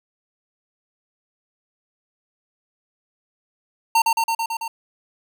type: tone with echo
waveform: square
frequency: 911 Hz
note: A#5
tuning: 40 cents flat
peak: -14 dBFS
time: 3.95-4.02 s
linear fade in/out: 5 ms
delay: 110 ms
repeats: 6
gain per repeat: -2 dB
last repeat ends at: 4.68 s
effects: none